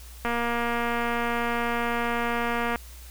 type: click train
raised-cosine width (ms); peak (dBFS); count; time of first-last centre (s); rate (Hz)
0.5; -13; 593; 0.25-2.758; 236
effects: added 60 Hz sine -42 dBFS peak until 3.1 s + white hiss -49 dBFS RMS until 3.1 s